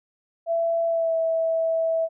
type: tone with pitch glide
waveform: sine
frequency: 668 to 653.5 Hz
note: E5 to E5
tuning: +23 to -15 cents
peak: -20 dBFS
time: 0.46-2.09 s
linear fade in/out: 50 ms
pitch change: -38 cents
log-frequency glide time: 0.87-1.15 s
effects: none